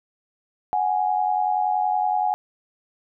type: tone pair together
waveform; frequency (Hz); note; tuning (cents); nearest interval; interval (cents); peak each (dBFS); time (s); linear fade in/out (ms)
sine; 740 / 830.6; F#5 / G#5; 0 / 0; major second; 200; -22; 0.73-2.34; 0
effects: none